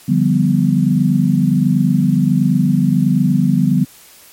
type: chord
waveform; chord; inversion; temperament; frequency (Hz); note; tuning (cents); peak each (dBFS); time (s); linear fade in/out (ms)
sine; G dominant seventh; second; equal; 146.83 / 174.61 / 196 / 246.9; D3 / F3 / G3 / B3; 0 / 0 / 0 / 0; -16; 0.08-3.85; 10
effects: white hiss -43 dBFS RMS until 4.32 s + MP3 64 kbps